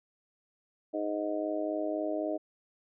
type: harmonic tone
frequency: 103.83 Hz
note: G#2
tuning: in tune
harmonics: 3 / 4 / 5 / 6 / 7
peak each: -34 / -39 / -41 / -33 / -43 dBFS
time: 0.93-2.38 s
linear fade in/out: 20 ms
effects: none